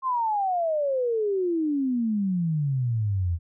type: exponential sweep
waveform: sine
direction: down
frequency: 1073 to 81.6 Hz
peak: -22 dBFS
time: 0.02-3.39 s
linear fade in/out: 50 ms
effects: none